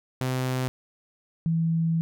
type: tone pair in turn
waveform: sawtooth / sine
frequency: 128.7 / 164.23 Hz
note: C3 / E3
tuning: -28 / -6 cents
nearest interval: major third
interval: 422 cents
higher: second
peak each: -21 dBFS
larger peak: neither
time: 0.21-0.68 / 1.46-2.01 s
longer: second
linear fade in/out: 0 ms
effects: none